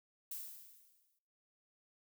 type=noise with exponential decay; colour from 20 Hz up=violet; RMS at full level=-42 dBFS; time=0.31-1.19 s; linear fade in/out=5 ms; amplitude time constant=190 ms; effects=noise-tail reverb RT60 0.8 s tail -22 dB re dry